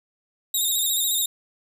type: tone with vibrato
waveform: 10% pulse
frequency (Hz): 3729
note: A#7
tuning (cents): 0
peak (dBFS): -14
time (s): 0.54-1.26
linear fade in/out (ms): 5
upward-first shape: square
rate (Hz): 14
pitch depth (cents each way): 42
effects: none